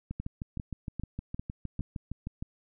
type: two click trains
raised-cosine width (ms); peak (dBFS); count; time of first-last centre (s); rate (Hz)
5; -22 / -23; 5 / 16; 0.2-1.794 / 0.11-2.425; 2.51 / 6.48
effects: none